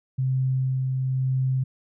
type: tone with tremolo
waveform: sine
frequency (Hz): 130.81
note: C3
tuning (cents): 0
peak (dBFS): -20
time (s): 0.18-1.64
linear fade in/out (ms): 10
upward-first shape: sine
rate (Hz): 1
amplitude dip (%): 25
effects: none